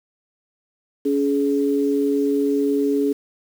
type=tone pair together; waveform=sine; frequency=281.7 / 421.8 Hz; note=C#4 / G#4; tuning=+28 / +27 cents; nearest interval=perfect fifth; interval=699 cents; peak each=-19 / -20 dBFS; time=1.05-3.13 s; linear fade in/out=10 ms; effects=7-bit